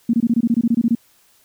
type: tone bursts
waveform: sine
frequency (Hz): 233.1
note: A#3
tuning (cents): 0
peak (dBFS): -12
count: 13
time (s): 0.09-0.951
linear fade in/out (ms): 5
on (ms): 45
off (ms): 23
effects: white hiss -56 dBFS RMS until 1.44 s